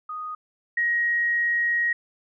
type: tone pair in turn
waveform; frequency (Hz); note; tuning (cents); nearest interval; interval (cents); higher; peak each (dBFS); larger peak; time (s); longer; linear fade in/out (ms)
sine; 1242 / 1888.3; D#6 / A#6; -3 / +22; perfect fifth; 725; second; -30 / -20; second; 0.09-0.35 / 0.77-1.93; second; 5
effects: none